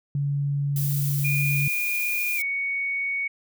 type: tone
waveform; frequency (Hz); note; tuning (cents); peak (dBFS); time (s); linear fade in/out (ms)
sine; 142; C#3; +42; -22; 0.15-1.68; 2
type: noise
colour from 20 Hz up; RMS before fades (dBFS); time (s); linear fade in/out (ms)
violet; -31; 0.76-2.42; 2
type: tone with pitch glide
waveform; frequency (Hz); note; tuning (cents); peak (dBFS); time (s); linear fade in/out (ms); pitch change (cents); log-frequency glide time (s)
sine; 2431 to 2229; D#7 to C#7; -41 to +9; -24; 1.24-3.28; 10; -150; 2.36-2.41
effects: none